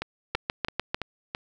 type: two click trains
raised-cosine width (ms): 0.3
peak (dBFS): -9 / -14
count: 5 / 5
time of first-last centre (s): 0.35-0.945 / 0.02-1.349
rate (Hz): 6.72 / 3.01
effects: none